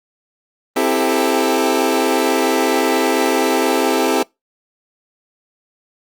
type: chord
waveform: 25% pulse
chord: A minor seventh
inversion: first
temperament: equal with one note detuned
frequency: 261.6 / 329.6 / 395.6 / 440 Hz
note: C4 / E4 / G4 / A4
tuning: 0 / 0 / +16 / 0 cents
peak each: -16 dBFS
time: 0.76-4.23 s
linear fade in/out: 5 ms
effects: noise-tail reverb RT60 0.2 s tail -25 dB re dry + Opus 32 kbps